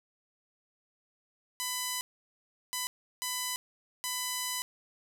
5% pulse tone bursts at uneven times, 1000 Hz, B5, 21 cents sharp, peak -20 dBFS, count 4, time 1.6-2.01 / 2.73-2.87 / 3.22-3.56 / 4.04-4.62 s, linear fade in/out 0 ms, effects none

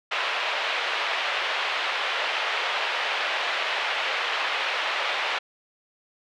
white band-pass noise, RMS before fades -27 dBFS, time 0.11-5.39 s, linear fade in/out 10 ms, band 520 to 3200 Hz, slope 24 dB/octave, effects none

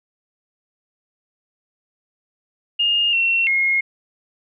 sine tone with pitch steps, 2834 / 2719 / 2152 Hz, F7 / F7 / C7, +25 / -47 / +48 cents, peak -15 dBFS, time 2.79-3.81 s, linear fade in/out 10 ms, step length 340 ms, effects none

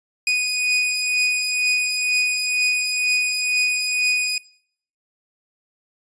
sawtooth beating tone pair, 2480 / 2482.1 Hz, D#7 / D#7, -6 / -5 cents, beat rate 2.1 Hz, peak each -23 / -16 dBFS, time 0.27-4.38 s, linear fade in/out 2 ms, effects noise-tail reverb RT60 0.6 s tail -22 dB re dry + resampled to 22050 Hz

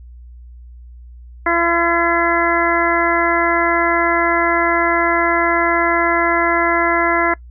harmonic tone, 339.5 Hz, F4, 49 cents flat, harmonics 1 / 2 / 3 / 4 / 5 / 6, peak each -20 / -20 / -20 / -20 / -20 / -20 dBFS, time 1.46-7.34 s, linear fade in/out 5 ms, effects noise-tail reverb RT60 0.1 s tail -23 dB re dry + added 60 Hz sine -35 dBFS peak until 7.5 s

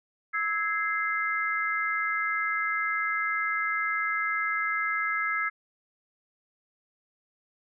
sine tone cluster, 1301 / 1659 / 2080 Hz, E6 / G#6 / C7, -23 / -2 / -11 cents, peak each -30 dBFS, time 0.33-5.5 s, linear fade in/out 20 ms, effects none

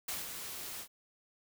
white noise with ADSR envelope, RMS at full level -37 dBFS, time 0.08-0.88 s, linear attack 7 ms, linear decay 170 ms, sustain -6 dB, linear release 78 ms, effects none

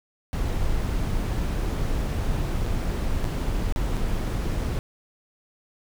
brown noise with dropouts, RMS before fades -25 dBFS, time 0.33-4.79 s, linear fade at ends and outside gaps 0 ms, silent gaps 2.659-2.663 / 3.243-3.251 / 3.724-3.761 / 3.968-3.973 s, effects none

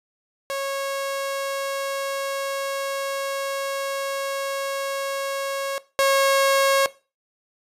sawtooth tone pair in turn, 549 / 546.2 Hz, C#5 / C#5, -17 / -26 cents, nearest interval unison, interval 9 cents, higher first, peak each -21 / -12 dBFS, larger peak second, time 0.5-5.78 / 5.99-6.86 s, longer first, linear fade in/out 0 ms, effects noise-tail reverb RT60 0.3 s tail -18 dB re dry + resampled to 32000 Hz

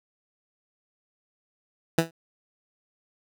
15% pulse tone with exponential decay, 164.81 Hz, E3, in tune, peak -9 dBFS, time 1.98-2.11 s, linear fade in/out 5 ms, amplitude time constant 27 ms, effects none

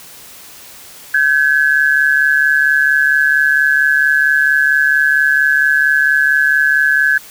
sine tone pair together, 1543.6 / 1688 Hz, G6 / G#6, -27 / +28 cents, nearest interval major second, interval 155 cents, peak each -12 / -12 dBFS, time 1.14-7.18 s, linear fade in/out 5 ms, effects white hiss -37 dBFS RMS until 7.3 s

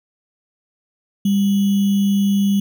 sine tone with sample-and-hold, 199.3 Hz, G3, 29 cents sharp, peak -13 dBFS, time 1.25-2.6 s, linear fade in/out 5 ms, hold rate 3150 Hz, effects none

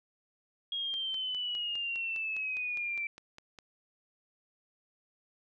sine exponential sweep, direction down, 3290 to 2329 Hz, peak -32 dBFS, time 0.72-3.07 s, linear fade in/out 2 ms
click train, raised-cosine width 0.2 ms, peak -31 dBFS, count 14, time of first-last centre 0.94-3.588 s, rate 4.91 Hz
effects none

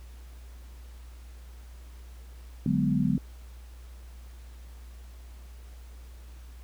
sine chord, G# half-diminished seventh, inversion second, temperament equal with one note detuned, 146.83 / 185 / 207.7 / 248.1 Hz, D3 / F#3 / G#3 / B3, 0 / 0 / 0 / +8 cents, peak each -28 dBFS, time 2.66-3.18 s, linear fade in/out 2 ms, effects added 60 Hz sine -43 dBFS peak until 6.63 s + pink hiss -58 dBFS RMS until 6.63 s

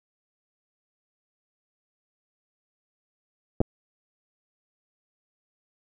clicks, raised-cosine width 2 ms, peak -9 dBFS, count 2, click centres 3.605 / 3.614 s, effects none

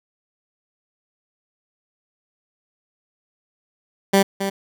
15% pulse tone with echo, 196 Hz, G3, in tune, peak -6 dBFS, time 4.13-4.23 s, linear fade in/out 10 ms, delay 270 ms, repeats 1, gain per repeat -9 dB, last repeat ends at 4.5 s, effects none

